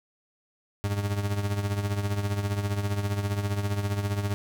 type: tone with tremolo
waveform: 40% pulse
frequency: 101.3 Hz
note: G#2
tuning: 43 cents flat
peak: -22 dBFS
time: 0.84-4.34 s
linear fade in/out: 0 ms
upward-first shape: triangle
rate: 15 Hz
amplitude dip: 70%
effects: none